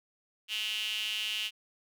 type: tone with high-pass filter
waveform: sawtooth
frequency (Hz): 214.8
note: A3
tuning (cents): -41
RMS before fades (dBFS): -34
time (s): 0.48-1.51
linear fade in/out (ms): 50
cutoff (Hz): 2900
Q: 8.6
effects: none